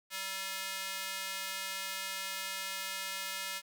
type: tone with high-pass filter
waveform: square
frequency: 192.7 Hz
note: G3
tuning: 29 cents flat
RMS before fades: -39 dBFS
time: 0.1-3.62 s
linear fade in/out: 50 ms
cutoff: 1900 Hz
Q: 0.75
effects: none